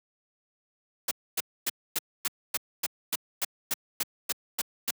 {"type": "noise bursts", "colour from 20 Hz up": "white", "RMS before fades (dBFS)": -28, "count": 14, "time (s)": [1.08, 4.908], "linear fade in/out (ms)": 5, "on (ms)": 32, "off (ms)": 260, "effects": ["high-pass 150 Hz 12 dB/octave"]}